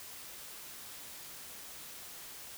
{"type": "silence", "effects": ["white hiss -48 dBFS RMS until 2.57 s"]}